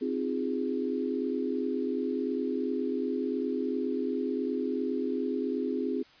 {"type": "chord", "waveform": "sine", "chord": "F minor seventh", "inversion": "second", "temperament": "equal with one note detuned", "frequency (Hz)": [261.6, 311.1, 349.2, 412], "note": ["C4", "Eb4", "F4", "Ab4"], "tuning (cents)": [0, 0, 0, -14], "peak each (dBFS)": [-31, -37, -35, -33], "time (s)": [0.01, 6.03], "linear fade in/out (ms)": 10, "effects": ["white hiss -57 dBFS RMS until 6.2 s", "resampled to 11025 Hz"]}